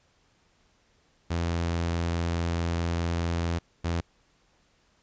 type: tone bursts at uneven times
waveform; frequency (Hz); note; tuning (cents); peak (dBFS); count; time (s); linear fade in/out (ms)
sawtooth; 84.7; E2; +48; -22; 2; 1.3-3.59 / 3.84-4.01; 10
effects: pink hiss -66 dBFS RMS until 5.02 s + resampled to 16000 Hz